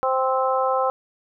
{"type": "harmonic tone", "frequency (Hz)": 261.6, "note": "C4", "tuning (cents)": 0, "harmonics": [2, 3, 4, 5], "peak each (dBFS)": [-22, -24, -25, -26], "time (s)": [0.03, 0.9], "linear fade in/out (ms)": 0, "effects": []}